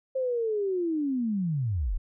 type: linear sweep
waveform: sine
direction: down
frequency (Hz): 533 to 30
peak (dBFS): -25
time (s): 0.15-1.98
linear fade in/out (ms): 10
effects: none